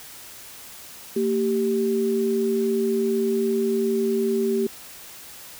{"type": "tone pair together", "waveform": "sine", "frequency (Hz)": [227.6, 390], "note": ["A#3", "G4"], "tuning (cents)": [-41, -9], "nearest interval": "major sixth", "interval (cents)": 932, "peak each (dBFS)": [-24, -21], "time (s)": [1.16, 4.67], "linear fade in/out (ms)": 5, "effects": ["white hiss -42 dBFS RMS until 5.59 s"]}